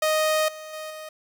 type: tone with level steps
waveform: sawtooth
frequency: 622.3 Hz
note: D#5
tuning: in tune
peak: -16 / -33 / -29 / -32 dBFS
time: 0.02-1.09 s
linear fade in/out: 5 ms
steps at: 0.48 / 0.73 / 0.9 s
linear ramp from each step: 5 ms
effects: 9-bit